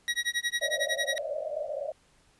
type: tone with tremolo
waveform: 25% pulse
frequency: 1906 Hz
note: A#6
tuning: 38 cents sharp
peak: -21 dBFS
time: 0.08-1.18 s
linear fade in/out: 0 ms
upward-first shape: sine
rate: 11 Hz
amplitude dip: 100%
type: band-pass noise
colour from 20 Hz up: pink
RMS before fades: -34 dBFS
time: 0.61-1.92 s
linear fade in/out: 5 ms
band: 560 to 640 Hz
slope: 96 dB/octave
effects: pink hiss -64 dBFS RMS until 2.39 s + resampled to 24000 Hz